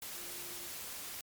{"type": "tone in noise", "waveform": "sine", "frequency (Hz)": 349.2, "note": "F4", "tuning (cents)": 0, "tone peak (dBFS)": -55, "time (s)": [0.16, 0.68], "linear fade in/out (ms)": 2, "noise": "white", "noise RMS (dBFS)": -44, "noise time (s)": [0.02, 1.21], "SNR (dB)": -14, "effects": ["MP3 96 kbps"]}